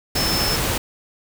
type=tone in noise; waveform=sine; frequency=5274 Hz; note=E8; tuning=in tune; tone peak=-22 dBFS; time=0.16-0.56 s; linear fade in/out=5 ms; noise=pink; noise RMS=-22 dBFS; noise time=0.15-0.78 s; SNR=-3 dB; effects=none